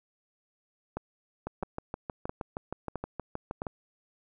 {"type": "two click trains", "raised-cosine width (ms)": 1, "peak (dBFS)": [-20, -19], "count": [15, 5], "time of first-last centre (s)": [[1.47, 3.668], [0.97, 3.619]], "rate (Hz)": [6.37, 1.51], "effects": []}